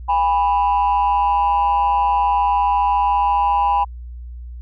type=tone pair together; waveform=sine; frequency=813 / 987.5 Hz; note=G#5 / B5; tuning=-37 / 0 cents; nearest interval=minor third; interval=337 cents; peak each=-15 dBFS; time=0.08-3.85 s; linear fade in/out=20 ms; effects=tanh soft clip ceiling -10 dBFS + added 60 Hz sine -30 dBFS peak until 4.61 s